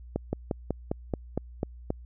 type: slowing click train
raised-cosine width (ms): 2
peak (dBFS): -14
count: 9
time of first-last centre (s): 0.16-1.904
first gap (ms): 170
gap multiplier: 1.07
effects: added 60 Hz sine -43 dBFS peak until 2.05 s